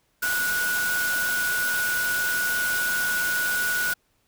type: tone in noise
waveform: sine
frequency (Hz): 1466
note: F#6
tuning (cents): -16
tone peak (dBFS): -23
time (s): 0.22-3.94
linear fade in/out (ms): 10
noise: white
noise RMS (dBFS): -30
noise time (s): 0.22-3.94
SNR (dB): +4
effects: pink hiss -68 dBFS RMS until 4.27 s